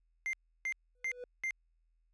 triangle tone bursts, 2093 Hz, C7, in tune, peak -31 dBFS, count 4, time 0.26-1.508 s, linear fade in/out 0 ms, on 72 ms, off 320 ms
triangle tone with exponential growth, 493.9 Hz, B4, in tune, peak -37 dBFS, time 0.95-1.24 s, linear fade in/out 2 ms, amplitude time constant 61 ms
effects added 41 Hz sine -70 dBFS peak until 2.13 s + resampled to 22050 Hz

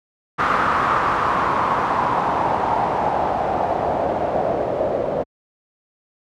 white noise with low-pass filter sweep, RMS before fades -20 dBFS, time 0.38-5.24 s, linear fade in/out 20 ms, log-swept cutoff 1300 to 560 Hz, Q 3.7, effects high-pass 60 Hz 12 dB/octave

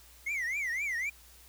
triangle tone with vibrato, 2093 Hz, C7, in tune, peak -29 dBFS, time 0.26-1.1 s, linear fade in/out 10 ms, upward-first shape triangle, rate 3.9 Hz, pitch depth 250 cents each way, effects added 60 Hz sine -58 dBFS peak until 1.48 s + white hiss -57 dBFS RMS until 1.48 s

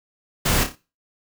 pink noise with echo, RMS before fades -20 dBFS, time 0.45-0.64 s, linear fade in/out 10 ms, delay 29 ms, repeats 4, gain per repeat -7 dB, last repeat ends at 0.756 s, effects noise-tail reverb RT60 0.3 s tail -18 dB re dry

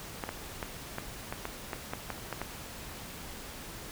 clicks, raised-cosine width 0.5 ms, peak -19 dBFS, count 11, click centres 0.238 / 0.291 / 0.628 / 0.984 / 1.325 / 1.454 / 1.732 / 1.935 / 2.103 / 2.327 / 2.416 s, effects pink hiss -44 dBFS RMS until 3.91 s

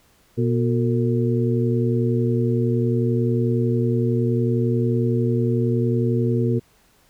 harmonic tone with a mistuned harmonic, 120.7 Hz, B2, 39 cents flat, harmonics 1 / 2 / 3 / 4, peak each -20 / -23 / -25 / -26 dBFS, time 0.37-6.6 s, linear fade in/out 20 ms, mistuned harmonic 4, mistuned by -110 cents, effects pink hiss -58 dBFS RMS until 7.09 s

